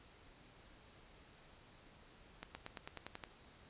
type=accelerating click train; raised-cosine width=0.3 ms; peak=-29 dBFS; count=9; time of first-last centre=2.43-3.238 s; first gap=120 ms; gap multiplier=0.95; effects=pink hiss -62 dBFS RMS until 3.69 s + resampled to 8000 Hz